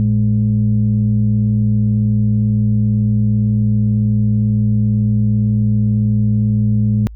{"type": "tone pair together", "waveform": "sine", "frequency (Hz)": [111.5, 209.5], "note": ["A2", "G#3"], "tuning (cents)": [23, 15], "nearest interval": "major seventh", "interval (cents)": 1092, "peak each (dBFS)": [-12, -15], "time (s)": [0, 7.07], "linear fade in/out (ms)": 0, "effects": ["tanh soft clip ceiling -5 dBFS", "added 54 Hz sine -30 dBFS peak until 7.15 s"]}